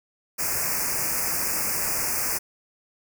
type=band-stop noise; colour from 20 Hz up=white; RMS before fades=-26 dBFS; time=0.38-2.39 s; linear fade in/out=20 ms; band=2600 to 4800 Hz; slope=96 dB/octave; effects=none